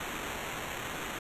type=noise with sample-and-hold; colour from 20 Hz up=white; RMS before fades=-38 dBFS; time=0-1.19 s; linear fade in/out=5 ms; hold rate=4900 Hz; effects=resampled to 32000 Hz